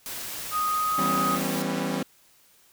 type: noise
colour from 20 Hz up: white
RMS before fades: -35 dBFS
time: 0.06-1.62 s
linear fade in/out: 0 ms
type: tone with pitch glide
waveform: sine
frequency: 1244.5 to 1255.3 Hz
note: D#6 to D#6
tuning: 0 to +15 cents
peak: -23 dBFS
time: 0.51-1.39 s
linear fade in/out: 50 ms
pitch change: +15 cents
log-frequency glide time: 0.71-0.96 s
type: chord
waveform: sawtooth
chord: C# half-diminished seventh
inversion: first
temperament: equal with one note detuned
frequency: 164.81 / 196 / 246.9 / 271.9 Hz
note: E3 / G3 / B3 / C#4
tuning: 0 / 0 / 0 / -33 cents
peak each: -29 / -27 / -29 / -27 dBFS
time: 0.98-2.03 s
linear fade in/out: 5 ms
effects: white hiss -59 dBFS RMS until 2.72 s